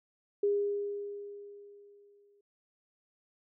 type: tone with exponential decay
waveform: sine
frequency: 406.7 Hz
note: G#4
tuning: 36 cents flat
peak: -24 dBFS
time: 0.43-2.41 s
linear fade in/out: 5 ms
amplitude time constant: 430 ms
effects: none

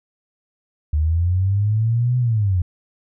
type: linear two-way sweep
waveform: sine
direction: up then down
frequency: 73.7 to 126.2 to 86 Hz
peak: -15 dBFS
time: 0.93-2.62 s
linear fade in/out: 5 ms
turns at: 2.18 s
effects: none

